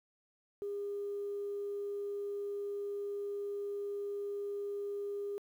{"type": "tone", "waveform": "sine", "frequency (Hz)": 405.2, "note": "G#4", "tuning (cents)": -43, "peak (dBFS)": -35, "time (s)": [0.62, 5.38], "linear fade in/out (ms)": 0, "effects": ["tanh soft clip ceiling -31 dBFS", "11-bit"]}